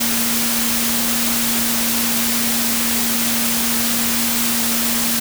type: tone in noise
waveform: sine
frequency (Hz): 233.1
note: A#3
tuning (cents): 0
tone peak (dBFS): -23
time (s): 0-5.2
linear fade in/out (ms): 10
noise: white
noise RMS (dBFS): -19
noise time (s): 0-5.2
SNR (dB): -7
effects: none